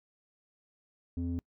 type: tone with low-pass filter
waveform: square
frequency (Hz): 86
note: F2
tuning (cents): -26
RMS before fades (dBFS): -34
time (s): 1.17-1.39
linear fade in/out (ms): 0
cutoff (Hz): 280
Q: 3.6
effects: noise-tail reverb RT60 0.1 s tail -25 dB re dry